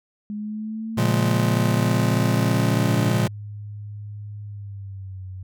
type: exponential sweep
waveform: sine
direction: up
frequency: 207.7 to 290 Hz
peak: -27 dBFS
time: 0.3-3.1 s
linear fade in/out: 0 ms
type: chord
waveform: square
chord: Bb minor seventh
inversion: none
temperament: just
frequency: 116.54 / 139.85 / 174.81 / 209.8 Hz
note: Bb2 / Db3 / F3 / Ab3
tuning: 0 / +16 / +2 / +18 cents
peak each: -22 / -26 / -26 / -26 dBFS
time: 0.97-3.28 s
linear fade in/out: 10 ms
type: tone with pitch glide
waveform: sine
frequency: 103.83 to 93.58 Hz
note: G#2 to F#2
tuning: 0 to +20 cents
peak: -32 dBFS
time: 2.86-5.43 s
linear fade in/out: 5 ms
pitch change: -180 cents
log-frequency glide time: 4.43-5.25 s
effects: none